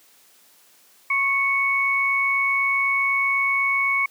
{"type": "tone pair together", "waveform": "sine", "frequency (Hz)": [1095, 2218], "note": ["C#6", "C#7"], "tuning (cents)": [-22, 0], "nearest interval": "octave", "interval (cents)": 1222, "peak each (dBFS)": [-25, -19], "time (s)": [1.1, 4.06], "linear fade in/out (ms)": 5, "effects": ["white hiss -55 dBFS RMS until 4.1 s", "high-pass 200 Hz 12 dB/octave"]}